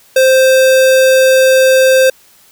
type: tone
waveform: square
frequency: 523.3 Hz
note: C5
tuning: in tune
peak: -6 dBFS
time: 0.16-2.1 s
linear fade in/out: 5 ms
effects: white hiss -46 dBFS RMS until 2.51 s